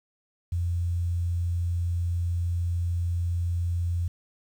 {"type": "tone with quantisation", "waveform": "sine", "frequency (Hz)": 86.6, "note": "F2", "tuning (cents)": -14, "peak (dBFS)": -24, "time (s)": [0.52, 4.08], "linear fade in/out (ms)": 5, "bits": 9, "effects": []}